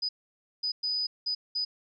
sine tone bursts at uneven times, 4978 Hz, D#8, in tune, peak -27 dBFS, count 5, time 0.02-0.09 / 0.63-0.72 / 0.83-1.07 / 1.26-1.35 / 1.55-1.65 s, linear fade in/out 10 ms, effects none

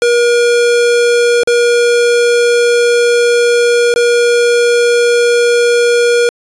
square tone with dropouts, 477.5 Hz, A#4, 42 cents sharp, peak -8 dBFS, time 0.02-6.29 s, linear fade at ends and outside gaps 1 ms, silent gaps 1.434-1.474 / 3.94-3.96 s, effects resampled to 22050 Hz

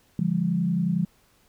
sine tone cluster, 143.9 / 173.6 / 204.3 Hz, D3 / F3 / G#3, -35 / -10 / -28 cents, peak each -30 / -23 / -27 dBFS, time 0.19-1.05 s, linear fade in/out 2 ms, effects pink hiss -62 dBFS RMS until 1.48 s

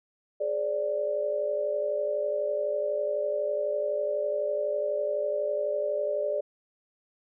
sine tone cluster, 419.4 / 537 / 589 Hz, G#4 / C5 / D5, +17 / +45 / +5 cents, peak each -33 / -35 / -27 dBFS, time 0.4-6.41 s, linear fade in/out 10 ms, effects none

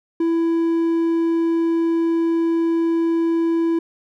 triangle tone, 332 Hz, E4, 12 cents sharp, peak -14 dBFS, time 0.2-3.79 s, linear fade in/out 5 ms, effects none

